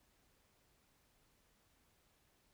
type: silence
effects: pink hiss -74 dBFS RMS until 2.53 s